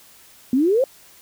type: exponential sweep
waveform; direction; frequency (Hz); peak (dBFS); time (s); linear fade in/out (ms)
sine; up; 241.3 to 559; -14; 0.53-0.84; 2
effects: white hiss -49 dBFS RMS until 1.21 s